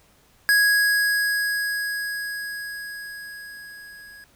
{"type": "tone with level ramp", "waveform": "square", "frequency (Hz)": 1660, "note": "G#6", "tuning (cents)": -1, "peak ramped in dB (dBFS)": [-15, -43], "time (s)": [0.49, 4.24], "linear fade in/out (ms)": 0, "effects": ["pink hiss -58 dBFS RMS until 4.35 s"]}